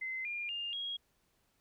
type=tone with pitch steps; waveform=sine; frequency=2059 / 2407 / 2813 / 3287 Hz; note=C7 / D7 / F7 / G#7; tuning=-28 / +42 / +12 / -19 cents; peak=-36 dBFS; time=0.01-0.97 s; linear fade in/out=10 ms; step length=240 ms; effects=pink hiss -75 dBFS RMS until 1.6 s